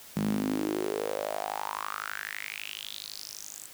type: tone with high-pass filter sweep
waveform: sawtooth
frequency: 51.91 Hz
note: G#1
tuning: in tune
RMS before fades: -34 dBFS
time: 0.16-3.66 s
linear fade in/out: 0 ms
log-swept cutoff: 180 to 7900 Hz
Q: 5.8
effects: white hiss -49 dBFS RMS until 3.73 s